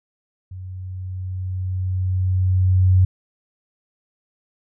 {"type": "tone with level ramp", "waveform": "sine", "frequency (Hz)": 92.7, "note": "F#2", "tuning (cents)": 4, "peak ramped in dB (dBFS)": [-31, -10], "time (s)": [0.51, 3.05], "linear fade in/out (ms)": 5, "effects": []}